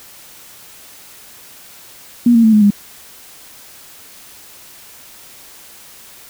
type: tone with pitch steps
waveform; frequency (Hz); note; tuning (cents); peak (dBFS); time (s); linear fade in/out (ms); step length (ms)
sine; 239.4 / 229.9 / 220.8 / 212.1 / 203.6; A#3 / A#3 / A3 / G#3 / G#3; +46 / -24 / +6 / +37 / -34; -6; 2.26-2.705; 5; 89
effects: white hiss -40 dBFS RMS until 6.29 s